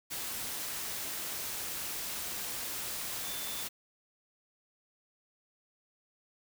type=tone in noise; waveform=sine; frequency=3530 Hz; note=A7; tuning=5 cents sharp; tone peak=-45 dBFS; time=3.24-3.64 s; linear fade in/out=20 ms; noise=white; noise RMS=-38 dBFS; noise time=0.1-3.69 s; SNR=-10 dB; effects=none